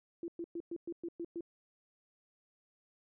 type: tone bursts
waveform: sine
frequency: 339.6 Hz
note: F4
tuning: 48 cents flat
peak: -37 dBFS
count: 8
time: 0.23-1.408 s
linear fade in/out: 2 ms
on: 51 ms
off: 110 ms
effects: none